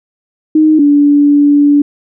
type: tone pair in turn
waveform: sine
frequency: 310.4 / 289.1 Hz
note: D#4 / D4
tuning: -4 / -27 cents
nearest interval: minor second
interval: 123 cents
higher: first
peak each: -4 dBFS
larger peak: neither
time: 0.55-0.79 / 0.79-1.82 s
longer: second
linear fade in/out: 5 ms
effects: none